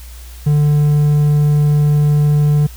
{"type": "tone with hard clipping", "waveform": "triangle", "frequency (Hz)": 147.8, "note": "D3", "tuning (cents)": 11, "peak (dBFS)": -10, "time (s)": [0.46, 2.67], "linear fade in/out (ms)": 10, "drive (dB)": 6, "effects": ["added 60 Hz sine -31 dBFS peak until 2.76 s", "white hiss -41 dBFS RMS until 2.76 s"]}